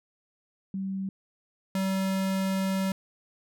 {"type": "tone pair in turn", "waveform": ["sine", "square"], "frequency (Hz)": [192.8, 191.58], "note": ["G3", "G3"], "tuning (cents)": [-28, -39], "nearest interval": "unison", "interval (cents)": 11, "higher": "first", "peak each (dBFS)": [-29, -26], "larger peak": "second", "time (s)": [[0.74, 1.09], [1.75, 2.92]], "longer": "second", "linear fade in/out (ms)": 2, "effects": []}